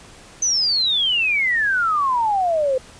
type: exponential sweep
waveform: sine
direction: down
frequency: 6240 to 506 Hz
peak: -16 dBFS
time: 0.42-2.78 s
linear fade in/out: 5 ms
effects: pink hiss -44 dBFS RMS until 2.99 s + resampled to 22050 Hz